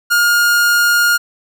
45% pulse tone, 1419 Hz, F6, 27 cents sharp, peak -10 dBFS, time 0.1-1.18 s, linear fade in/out 20 ms, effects none

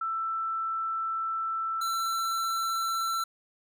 sine / square tone pair in turn, 1329 / 1342.1 Hz, E6 / E6, +14 / +31 cents, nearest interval unison, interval 17 cents, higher second, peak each -28 dBFS, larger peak neither, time 0.01-1.81 / 1.81-3.24 s, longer first, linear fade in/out 5 ms, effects none

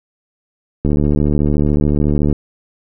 click train, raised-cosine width 3 ms, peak -3 dBFS, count 110, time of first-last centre 0.85-2.327 s, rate 73.8 Hz, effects none

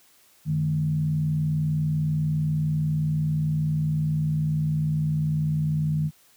sine tone with frequency modulation, 153.7 Hz, D#3, 21 cents flat, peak -21 dBFS, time 0.45-6.11 s, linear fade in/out 50 ms, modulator 60.1 Hz, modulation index 0.48, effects white hiss -58 dBFS RMS until 6.36 s + high-pass 60 Hz 12 dB/octave

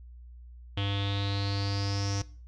square tone with low-pass filter sweep, 99.8 Hz, G2, 32 cents sharp, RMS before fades -30 dBFS, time 0.77-2.22 s, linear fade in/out 5 ms, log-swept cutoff 3200 to 5800 Hz, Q 8.5, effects noise-tail reverb RT60 0.4 s tail -19 dB re dry + added 60 Hz sine -45 dBFS peak until 2.47 s

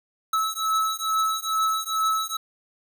square beating tone pair, 1300 / 1302.3 Hz, E6 / E6, -24 / -21 cents, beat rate 2.3 Hz, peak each -26 dBFS, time 0.33-2.37 s, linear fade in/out 5 ms, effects 9-bit

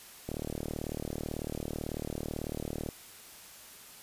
click train, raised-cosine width 2 ms, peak -22 dBFS, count 100, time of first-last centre 0.29-2.888 s, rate 38.1 Hz, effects white hiss -51 dBFS RMS until 4.02 s + resampled to 32000 Hz

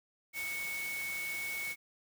sine tone in noise, 2217 Hz, C#7, in tune, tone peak -36 dBFS, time 0.33-1.76 s, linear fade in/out 50 ms, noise white, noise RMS -44 dBFS, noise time 0.33-1.76 s, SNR +5 dB, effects none

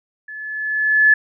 sine tone with level ramp, 1723 Hz, A6, 37 cents flat, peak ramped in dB -31 to -7 dBFS, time 0.28-1.14 s, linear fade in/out 5 ms, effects none

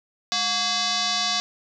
sine tone with frequency modulation, 208.8 Hz, G#3, 10 cents sharp, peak -21 dBFS, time 0.32-1.4 s, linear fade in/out 0 ms, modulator 927 Hz, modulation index 5.8, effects none

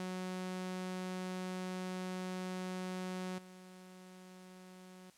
sawtooth tone with level steps, 184.3 Hz, F#3, 7 cents flat, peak -35 / -49 dBFS, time 0-5.1 s, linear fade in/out 2 ms, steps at 3.38 s, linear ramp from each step 5 ms, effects white hiss -66 dBFS RMS until 5.17 s + low-pass 10000 Hz 12 dB/octave

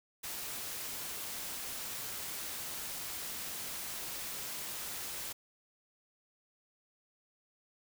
white noise, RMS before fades -41 dBFS, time 0.23-5.33 s, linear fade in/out 10 ms, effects none

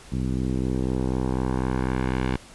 10% pulse tone with low-pass filter sweep, 64 Hz, C2, 38 cents flat, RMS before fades -25 dBFS, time 0.12-2.37 s, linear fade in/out 5 ms, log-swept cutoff 210 to 3000 Hz, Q 1, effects pink hiss -47 dBFS RMS until 2.54 s + resampled to 24000 Hz

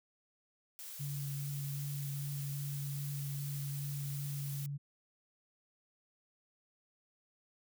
blue noise, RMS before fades -47 dBFS, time 0.79-4.66 s, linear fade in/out 0 ms
sine tone with vibrato, 141.4 Hz, C#3, 35 cents sharp, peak -37 dBFS, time 0.99-4.78 s, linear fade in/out 20 ms, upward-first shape sine, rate 2.5 Hz, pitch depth 12 cents each way
effects none

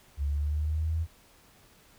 sine exponential sweep, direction up, 70 to 82.5 Hz, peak -26 dBFS, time 0.17-1.07 s, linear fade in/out 50 ms, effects pink hiss -59 dBFS RMS until 1.98 s

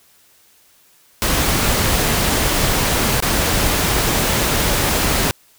pink noise with dropouts, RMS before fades -17 dBFS, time 1.22-5.31 s, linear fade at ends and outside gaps 0 ms, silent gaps 3.203-3.224 s, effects white hiss -53 dBFS RMS until 5.58 s

